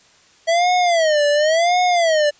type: tone with vibrato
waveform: square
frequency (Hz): 650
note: E5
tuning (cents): -24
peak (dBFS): -14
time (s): 0.47-2.31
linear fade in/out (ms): 20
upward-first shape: sine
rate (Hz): 0.93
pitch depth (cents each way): 190
effects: white hiss -52 dBFS RMS until 2.39 s + resampled to 16000 Hz